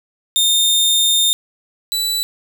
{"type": "tone pair in turn", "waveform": "sawtooth", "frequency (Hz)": [3639, 3960], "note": ["A#7", "B7"], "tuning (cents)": [-42, 4], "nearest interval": "minor second", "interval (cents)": 146, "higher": "second", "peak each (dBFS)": [-9, -14], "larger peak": "first", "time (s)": [[0.36, 1.33], [1.92, 2.23]], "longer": "first", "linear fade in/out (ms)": 0, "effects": []}